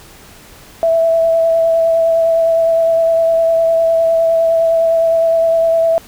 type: tone with vibrato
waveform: sine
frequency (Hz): 659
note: E5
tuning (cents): -1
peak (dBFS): -9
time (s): 0.83-5.98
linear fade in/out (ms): 0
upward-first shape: sine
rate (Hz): 9.8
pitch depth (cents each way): 14
effects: pink hiss -40 dBFS RMS until 6.07 s